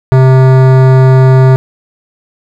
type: tone with hard clipping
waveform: sine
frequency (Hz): 130.81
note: C3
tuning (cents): 0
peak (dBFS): -4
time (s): 0.12-1.56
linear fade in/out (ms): 0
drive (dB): 17
effects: none